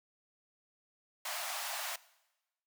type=high-pass noise; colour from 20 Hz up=pink; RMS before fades=-39 dBFS; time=1.25-1.96 s; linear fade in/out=5 ms; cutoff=610 Hz; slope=96 dB/octave; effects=noise-tail reverb RT60 1.0 s tail -20 dB re dry